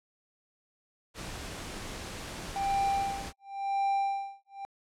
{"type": "noise", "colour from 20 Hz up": "pink", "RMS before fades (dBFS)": -40, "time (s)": [1.14, 3.33], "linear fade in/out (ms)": 50}
{"type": "tone with tremolo", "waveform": "triangle", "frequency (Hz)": 790, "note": "G5", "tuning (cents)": 13, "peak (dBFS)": -23, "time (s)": [2.56, 4.65], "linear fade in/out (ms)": 0, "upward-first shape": "sine", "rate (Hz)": 0.93, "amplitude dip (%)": 100}
{"effects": ["low-pass 9000 Hz 12 dB/octave"]}